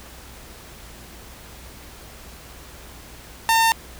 sawtooth tone, 906 Hz, A#5, 50 cents flat, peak -11 dBFS, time 3.49-3.72 s, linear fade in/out 0 ms, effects added 60 Hz sine -45 dBFS peak until 3.99 s + pink hiss -43 dBFS RMS until 3.99 s

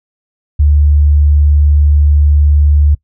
sine tone, 73.42 Hz, D2, in tune, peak -5 dBFS, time 0.59-2.95 s, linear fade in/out 10 ms, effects noise-tail reverb RT60 0.1 s tail -21 dB re dry

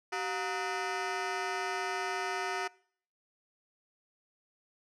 15% pulse ring-modulated tone, 549 Hz, C#5, 17 cents flat, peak -23 dBFS, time 0.12-2.68 s, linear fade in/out 10 ms, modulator 167 Hz, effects noise-tail reverb RT60 0.6 s tail -24 dB re dry + low-pass 6000 Hz 12 dB/octave

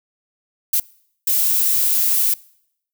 violet noise bursts at uneven times, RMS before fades -17 dBFS, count 2, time 0.73-0.8 / 1.27-2.34 s, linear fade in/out 5 ms, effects noise-tail reverb RT60 0.7 s tail -23 dB re dry

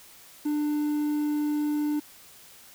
triangle tone with quantisation, 297.5 Hz, D4, 22 cents sharp, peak -22 dBFS, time 0.45-2 s, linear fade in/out 10 ms, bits 8, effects white hiss -51 dBFS RMS until 2.74 s

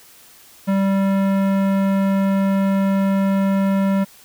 sine tone with tanh clipping, 195 Hz, G3, 9 cents flat, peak -17 dBFS, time 0.67-4.05 s, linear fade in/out 20 ms, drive 18 dB, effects white hiss -47 dBFS RMS until 4.24 s

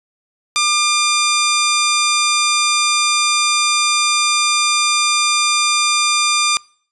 10% pulse tone, 1200 Hz, D6, 37 cents sharp, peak -5 dBFS, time 0.56-6.57 s, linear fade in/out 0 ms, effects noise-tail reverb RT60 0.5 s tail -24 dB re dry + resampled to 24000 Hz

